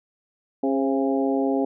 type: harmonic tone with a mistuned harmonic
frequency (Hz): 136.1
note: C#3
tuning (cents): -31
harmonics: 2 / 3 / 4 / 5 / 6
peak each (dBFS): -22 / -26 / -28 / -30 / -32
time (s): 0.63-1.65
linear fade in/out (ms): 5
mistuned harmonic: 4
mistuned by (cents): -35
effects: none